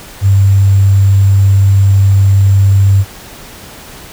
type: tone with sample-and-hold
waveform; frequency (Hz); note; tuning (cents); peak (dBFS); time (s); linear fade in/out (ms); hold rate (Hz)
sine; 98; G2; 0; -4; 0.21-3.05; 50; 7350
effects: pink hiss -32 dBFS RMS until 4.12 s